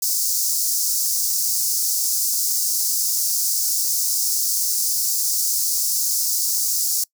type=high-pass noise; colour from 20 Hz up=pink; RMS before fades=-21 dBFS; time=0.02-7.04 s; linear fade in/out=5 ms; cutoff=5000 Hz; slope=48 dB/octave; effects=noise-tail reverb RT60 0.1 s tail -24 dB re dry